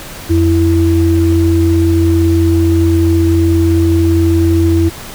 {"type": "tone pair together", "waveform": "sine", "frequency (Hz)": [87.75, 331.3], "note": ["F2", "E4"], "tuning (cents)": [9, 9], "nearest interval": "octave + major seventh", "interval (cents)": 2300, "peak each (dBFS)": -10, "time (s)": [0.29, 4.9], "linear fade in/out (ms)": 20, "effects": ["pink hiss -29 dBFS RMS until 5.14 s"]}